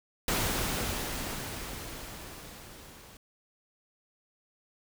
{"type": "noise with level ramp", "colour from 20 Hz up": "pink", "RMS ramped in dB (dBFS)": [-28, -52], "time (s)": [0.28, 3.17], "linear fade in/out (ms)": 2, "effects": []}